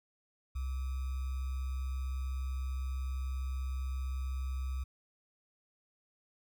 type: tone with sample-and-hold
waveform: sine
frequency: 65.5 Hz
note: C2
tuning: 2 cents sharp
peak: -33 dBFS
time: 0.55-4.84 s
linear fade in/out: 10 ms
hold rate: 1225 Hz
effects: none